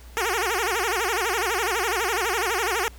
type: tone with vibrato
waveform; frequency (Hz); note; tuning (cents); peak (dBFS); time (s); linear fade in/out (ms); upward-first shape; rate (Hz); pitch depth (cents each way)
10% pulse; 411.4; G#4; -16; -14; 0.17-2.88; 0; sine; 12; 250
effects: added 60 Hz sine -42 dBFS peak until 2.98 s + pink hiss -51 dBFS RMS until 2.98 s